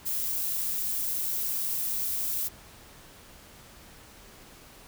violet noise, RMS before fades -30 dBFS, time 0.05-2.49 s, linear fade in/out 20 ms, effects pink hiss -51 dBFS RMS until 4.87 s

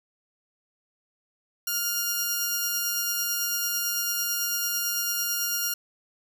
10% pulse tone pair together, 1414 / 5665 Hz, F6 / F8, +21 / +24 cents, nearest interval 2 octaves, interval 2403 cents, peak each -22 dBFS, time 1.67-5.74 s, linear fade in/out 5 ms, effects none

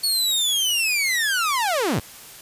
sawtooth linear sweep, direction down, 4435 to 73.4 Hz, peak -16 dBFS, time 0.03-2 s, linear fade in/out 10 ms, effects white hiss -42 dBFS RMS until 2.41 s + resampled to 32000 Hz

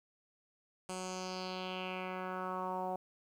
10% pulse tone with low-pass filter sweep, 185 Hz, F#3, in tune, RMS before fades -40 dBFS, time 0.89-2.96 s, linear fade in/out 2 ms, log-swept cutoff 8700 to 740 Hz, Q 3.2, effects 11-bit

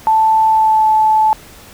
sine tone with pitch glide, 880 to 868.9 Hz, A5 to A5, 0 to -22 cents, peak -8 dBFS, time 0.07-1.33 s, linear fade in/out 0 ms, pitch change -22 cents, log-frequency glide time 0.48-0.88 s, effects pink hiss -39 dBFS RMS until 1.73 s

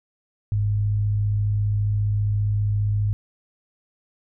sine tone pair together, 49 / 103.83 Hz, G1 / G#2, 0 / 0 cents, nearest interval octave + minor second, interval 1300 cents, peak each -30 / -19 dBFS, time 0.52-3.13 s, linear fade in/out 0 ms, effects none

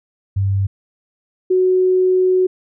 sine tone pair in turn, 98 / 370 Hz, G2 / F#4, 0 / 0 cents, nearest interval octave + major seventh, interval 2300 cents, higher second, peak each -14 / -11 dBFS, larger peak second, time 0.36-0.67 / 1.5-2.47 s, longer second, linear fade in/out 10 ms, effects none

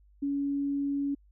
sine tone, 281.4 Hz, C#4, 26 cents sharp, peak -27 dBFS, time 0.22-1.15 s, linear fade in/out 10 ms, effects added 50 Hz sine -57 dBFS peak until 1.31 s

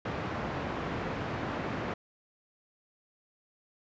pink band-pass noise, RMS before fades -35 dBFS, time 0.05-1.94 s, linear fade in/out 5 ms, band 100 to 1800 Hz, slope 12 dB/octave, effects resampled to 16000 Hz

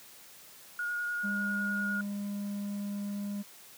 sine tone with vibrato, 1437 Hz, F6, 49 cents sharp, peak -31 dBFS, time 0.79-2.01 s, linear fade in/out 2 ms, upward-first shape triangle, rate 10 Hz, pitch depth 16 cents each way
triangle tone, 202.7 Hz, G#3, 42 cents flat, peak -31 dBFS, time 1.23-3.43 s, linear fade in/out 20 ms
effects white hiss -53 dBFS RMS until 3.77 s + high-pass 100 Hz 12 dB/octave

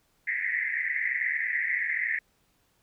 white band-pass noise, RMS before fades -29 dBFS, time 0.27-2.19 s, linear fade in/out 5 ms, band 1800 to 2100 Hz, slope 96 dB/octave, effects pink hiss -69 dBFS RMS until 2.82 s

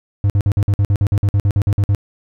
triangle tone bursts, 100.6 Hz, G2, 45 cents sharp, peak -9 dBFS, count 16, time 0.24-1.948 s, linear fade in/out 0 ms, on 58 ms, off 52 ms, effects none

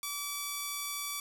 5% pulse tone, 1152 Hz, D6, 34 cents flat, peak -23 dBFS, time 0.03-1.2 s, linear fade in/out 2 ms, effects 9-bit

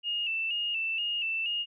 sine tone with vibrato, 2755 Hz, F7, 24 cents flat, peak -28 dBFS, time 0.03-1.66 s, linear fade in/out 50 ms, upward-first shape square, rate 2.1 Hz, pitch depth 59 cents each way, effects none

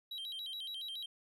triangle tone with vibrato, 3501 Hz, A7, 9 cents flat, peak -39 dBFS, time 0.11-1.06 s, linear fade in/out 5 ms, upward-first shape square, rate 7.1 Hz, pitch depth 180 cents each way, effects none

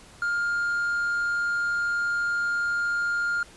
triangle tone with hard clipping, 1407 Hz, F6, 12 cents sharp, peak -24 dBFS, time 0.22-3.43 s, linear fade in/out 2 ms, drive 5 dB, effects pink hiss -50 dBFS RMS until 3.56 s + resampled to 24000 Hz

